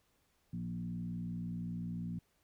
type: tone with frequency modulation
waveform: sine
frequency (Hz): 173.4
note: F3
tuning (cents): -12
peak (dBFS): -37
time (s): 0.53-2.19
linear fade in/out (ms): 5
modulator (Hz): 60.2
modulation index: 0.99
effects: pink hiss -75 dBFS RMS until 2.43 s